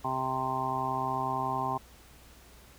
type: harmonic tone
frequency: 130.81 Hz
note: C3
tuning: in tune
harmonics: 1 / 2 / 3 / 5 / 6 / 7 / 8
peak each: -39 / -40 / -41 / -40 / -34 / -35 / -33 dBFS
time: 0.04-1.78 s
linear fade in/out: 10 ms
effects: added 60 Hz sine -56 dBFS peak until 2.78 s + pink hiss -56 dBFS RMS until 2.78 s